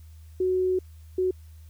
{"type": "tone bursts at uneven times", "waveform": "sine", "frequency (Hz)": 370, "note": "F#4", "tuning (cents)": 0, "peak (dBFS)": -21, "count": 2, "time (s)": [[0.4, 0.79], [1.18, 1.31]], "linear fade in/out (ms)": 5, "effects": ["added 79 Hz sine -44 dBFS peak until 1.69 s", "white hiss -63 dBFS RMS until 1.69 s"]}